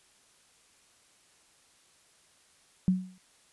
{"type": "tone with exponential decay", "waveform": "sine", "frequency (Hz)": 185, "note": "F#3", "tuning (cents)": 0, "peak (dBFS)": -18, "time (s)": [2.88, 3.18], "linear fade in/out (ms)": 0, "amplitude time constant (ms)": 65, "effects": ["white hiss -63 dBFS RMS until 3.52 s", "resampled to 24000 Hz"]}